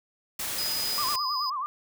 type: noise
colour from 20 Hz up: white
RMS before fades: -32 dBFS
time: 0.39-1.16 s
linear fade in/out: 5 ms
type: tone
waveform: triangle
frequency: 4978 Hz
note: D#8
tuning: in tune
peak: -28 dBFS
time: 0.58-1.5 s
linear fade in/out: 5 ms
type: tone with vibrato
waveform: sine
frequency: 1108.7 Hz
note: C#6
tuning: in tune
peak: -28 dBFS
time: 0.98-1.66 s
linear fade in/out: 0 ms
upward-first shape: sine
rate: 9.4 Hz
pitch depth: 150 cents each way
effects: none